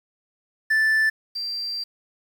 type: tone pair in turn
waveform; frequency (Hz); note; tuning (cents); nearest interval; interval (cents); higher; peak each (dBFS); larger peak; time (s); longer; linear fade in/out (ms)
triangle / sine; 1760 / 4710; A6 / D8; 0 / +4; octave + perfect fourth; 1704; second; -15 / -26; first; 0.7-1.1 / 1.35-1.84; second; 10
effects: 8-bit